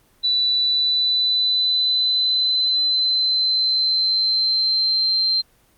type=tone with pitch glide; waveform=sine; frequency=3967 to 4138 Hz; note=B7 to C8; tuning=+7 to -20 cents; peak=-16 dBFS; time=0.23-5.42 s; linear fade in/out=20 ms; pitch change=+73 cents; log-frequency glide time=0.58-5.17 s; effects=pink hiss -58 dBFS RMS until 5.77 s + Opus 24 kbps